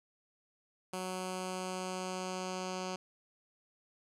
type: tone with low-pass filter sweep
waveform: 10% pulse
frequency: 185 Hz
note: F#3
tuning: in tune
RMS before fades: -39 dBFS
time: 0.93-2.96 s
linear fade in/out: 5 ms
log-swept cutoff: 10000 to 6200 Hz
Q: 1.8
effects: none